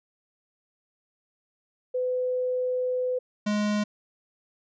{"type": "tone pair in turn", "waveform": ["sine", "square"], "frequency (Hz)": [504, 208.9], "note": ["B4", "G#3"], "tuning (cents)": [35, 10], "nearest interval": "octave + minor third", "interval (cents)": 1525, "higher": "first", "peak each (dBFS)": -24, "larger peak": "neither", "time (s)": [[1.94, 3.19], [3.46, 3.84]], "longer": "first", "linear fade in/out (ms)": 10, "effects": ["resampled to 16000 Hz"]}